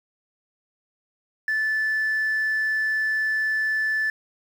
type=tone; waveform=sine; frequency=1748 Hz; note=A6; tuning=12 cents flat; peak=-19 dBFS; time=1.48-4.1 s; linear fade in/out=2 ms; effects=tanh soft clip ceiling -19 dBFS + 8-bit